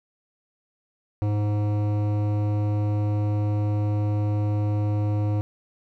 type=tone with hard clipping; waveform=triangle; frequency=104.3 Hz; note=G#2; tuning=8 cents sharp; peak=-23 dBFS; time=1.22-5.41 s; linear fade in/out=0 ms; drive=18 dB; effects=none